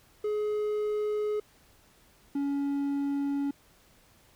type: tone pair in turn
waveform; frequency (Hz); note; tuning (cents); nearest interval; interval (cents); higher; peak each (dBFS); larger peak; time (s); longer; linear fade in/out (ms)
triangle; 421.6 / 281.4; G#4 / C#4; +26 / +26; perfect fifth; 700; first; -25; neither; 0.24-1.4 / 2.35-3.51; neither; 5
effects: pink hiss -61 dBFS RMS until 4.35 s